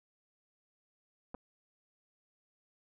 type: clicks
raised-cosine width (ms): 1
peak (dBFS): -30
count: 2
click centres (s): 1.344 / 1.348
effects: none